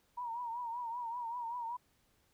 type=tone with vibrato; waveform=sine; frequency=947 Hz; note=A#5; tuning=27 cents sharp; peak=-37 dBFS; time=0.17-1.77 s; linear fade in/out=10 ms; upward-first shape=triangle; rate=5.2 Hz; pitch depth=92 cents each way; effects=pink hiss -73 dBFS RMS until 2.33 s